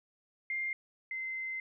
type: tone pair in turn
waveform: sine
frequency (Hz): 2109 / 2069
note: C7 / C7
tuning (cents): +13 / -20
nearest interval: unison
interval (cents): 33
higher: first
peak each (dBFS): -32 / -35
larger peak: first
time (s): 0.5-0.73 / 1.11-1.6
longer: second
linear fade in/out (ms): 2
effects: none